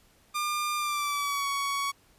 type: tone with pitch glide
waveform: sawtooth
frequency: 1200 to 1119.6 Hz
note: D6 to C#6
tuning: +37 to +17 cents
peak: -24 dBFS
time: 0.34-1.92 s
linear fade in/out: 20 ms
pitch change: -120 cents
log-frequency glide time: 0.77-1.47 s
effects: pink hiss -62 dBFS RMS until 2.18 s + resampled to 32000 Hz